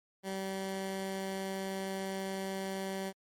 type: tone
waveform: 15% pulse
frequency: 192.4 Hz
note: G3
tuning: 32 cents flat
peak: -29 dBFS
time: 0.23-3.13 s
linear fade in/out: 50 ms
effects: MP3 64 kbps